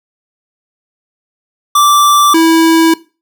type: tone pair in turn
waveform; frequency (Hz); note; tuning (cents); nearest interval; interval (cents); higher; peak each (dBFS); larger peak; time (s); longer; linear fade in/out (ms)
square; 1170 / 326.8; D6 / E4; -7 / -15; octave + minor seventh; 2208; first; -6; neither; 1.75-2.34 / 2.34-2.94; second; 5
effects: noise-tail reverb RT60 0.3 s tail -19 dB re dry